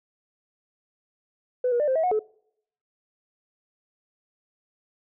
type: tone with pitch steps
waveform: sine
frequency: 500 / 479.7 / 595 / 523 / 643 / 728 / 430.2 Hz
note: B4 / A#4 / D5 / C5 / E5 / F#5 / A4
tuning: +21 / +50 / +22 / -1 / -43 / -28 / -39 cents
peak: -19 dBFS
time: 1.64-2.193 s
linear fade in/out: 5 ms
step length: 79 ms
effects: noise-tail reverb RT60 0.7 s tail -25 dB re dry + tanh soft clip ceiling -16 dBFS